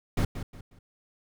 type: noise with echo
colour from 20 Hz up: brown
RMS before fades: -24 dBFS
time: 0.17-0.25 s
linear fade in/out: 5 ms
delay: 180 ms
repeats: 3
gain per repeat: -10 dB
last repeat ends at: 0.79 s
effects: none